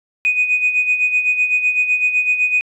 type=tone with tremolo; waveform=sine; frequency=2489 Hz; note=D#7; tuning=in tune; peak=-10 dBFS; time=0.25-2.61 s; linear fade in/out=0 ms; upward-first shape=sine; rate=7.9 Hz; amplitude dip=65%; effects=tanh soft clip ceiling -7 dBFS